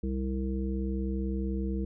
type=harmonic tone; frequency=65.41 Hz; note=C2; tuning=in tune; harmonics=1 / 3 / 5 / 7; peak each=-31 / -33 / -37 / -41 dBFS; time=0.03-1.85 s; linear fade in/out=5 ms; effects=none